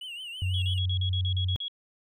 triangle tone with vibrato, 2900 Hz, F#7, 35 cents flat, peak -35 dBFS, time 0.01-0.79 s, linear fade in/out 5 ms, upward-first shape triangle, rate 6 Hz, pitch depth 130 cents each way
sine tone, 92.2 Hz, F#2, 6 cents flat, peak -25 dBFS, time 0.42-1.56 s, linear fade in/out 0 ms
sine tone bursts, 3328 Hz, G#7, 3 cents sharp, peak -31 dBFS, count 10, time 0.54-1.682 s, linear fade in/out 2 ms, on 80 ms, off 38 ms
effects none

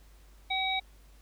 harmonic tone, 761 Hz, F#5, 48 cents sharp, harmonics 1 / 3 / 5, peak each -32 / -32 / -32 dBFS, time 0.5-0.8 s, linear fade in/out 10 ms, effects added 50 Hz sine -53 dBFS peak until 1.21 s + pink hiss -63 dBFS RMS until 1.21 s

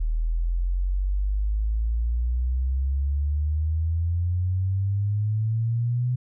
sine exponential sweep, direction up, 38.89 to 125.8 Hz, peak -21 dBFS, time 0-6.16 s, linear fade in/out 10 ms, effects none

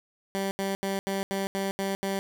15% pulse tone bursts, 195.1 Hz, G3, 8 cents flat, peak -21 dBFS, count 8, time 0.35-2.19 s, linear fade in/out 0 ms, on 160 ms, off 80 ms, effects none

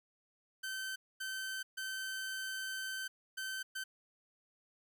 sawtooth tone bursts at uneven times, 1541 Hz, G6, 30 cents flat, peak -35 dBFS, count 5, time 0.63-0.96 / 1.2-1.63 / 1.77-3.08 / 3.37-3.63 / 3.75-3.84 s, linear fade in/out 10 ms, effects none

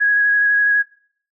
sine tone with vibrato, 1661.2 Hz, G#6, in tune, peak -12 dBFS, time 0-0.83 s, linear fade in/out 20 ms, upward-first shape square, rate 12 Hz, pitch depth 10 cents each way, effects noise-tail reverb RT60 0.6 s tail -24 dB re dry

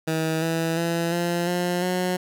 15% pulse tone with pitch steps, 160 / 164.12 / 168.34 / 172.68 / 177.12 / 181.68 Hz, D#3 / E3 / E3 / F3 / F3 / F#3, +49 / -7 / +37 / -19 / +25 / -31 cents, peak -16 dBFS, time 0.07-2.17 s, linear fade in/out 10 ms, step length 350 ms, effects none

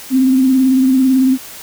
sine tone with vibrato, 261.6 Hz, C4, in tune, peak -8 dBFS, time 0.1-1.38 s, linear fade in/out 50 ms, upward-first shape triangle, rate 18 Hz, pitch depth 46 cents each way, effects white hiss -33 dBFS RMS until 1.62 s

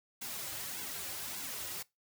white noise with flanger, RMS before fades -41 dBFS, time 0.21-1.83 s, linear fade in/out 10 ms, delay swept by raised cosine 1.6 to 4.5 ms, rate 1.7 Hz, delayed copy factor -0.8, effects noise-tail reverb RT60 0.2 s tail -22 dB re dry

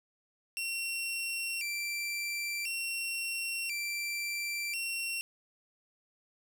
sawtooth tone with vibrato, 2532 Hz, D#7, 30 cents sharp, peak -30 dBFS, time 0.57-5.21 s, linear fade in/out 0 ms, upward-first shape square, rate 0.48 Hz, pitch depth 130 cents each way, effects none

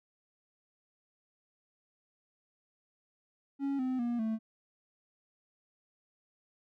triangle tone with pitch steps, 277.2 / 257.1 / 238.5 / 221.3 Hz, C#4 / C4 / A#3 / A3, 0 / -30 / +40 / +10 cents, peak -28 dBFS, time 3.59-4.39 s, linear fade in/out 50 ms, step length 200 ms, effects none

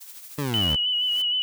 blue noise with tremolo, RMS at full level -40 dBFS, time 0-0.74 s, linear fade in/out 20 ms, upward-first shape triangle, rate 13 Hz, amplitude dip 55%
20% pulse linear sweep, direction down, 150.6 to 65.7 Hz, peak -20 dBFS, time 0.38-0.76 s, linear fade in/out 5 ms
sine tone with vibrato, 2960 Hz, F#7, in tune, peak -21 dBFS, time 0.54-1.42 s, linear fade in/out 0 ms, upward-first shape sine, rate 6.4 Hz, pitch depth 38 cents each way
white noise with exponential growth, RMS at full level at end -40 dBFS, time 0.71-1.22 s, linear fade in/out 5 ms, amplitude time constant 110 ms
effects none

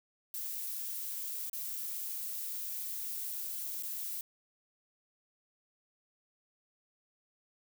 violet noise with dropouts, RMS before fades -39 dBFS, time 0.34-4.21 s, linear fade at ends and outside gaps 1 ms, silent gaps 1.497-1.531 / 3.825-3.833 s, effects none

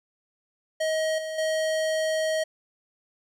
square tone with level steps, 632 Hz, D#5, 27 cents sharp, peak -24 / -31 / -24 dBFS, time 0.8-2.44 s, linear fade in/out 10 ms, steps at 1.18 / 1.38 s, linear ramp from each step 5 ms, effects low-pass 9000 Hz 12 dB/octave + 10-bit

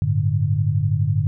sine chord, G suspended second, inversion none, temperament equal, 98 / 110 / 146.83 Hz, G2 / A2 / D3, 0 / 0 / 0 cents, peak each -21 dBFS, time 0.02-1.27 s, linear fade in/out 0 ms, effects none

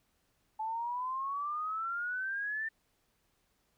sine exponential sweep, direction up, 864 to 1803 Hz, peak -33 dBFS, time 0.59-2.69 s, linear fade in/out 10 ms, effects pink hiss -75 dBFS RMS until 3.77 s

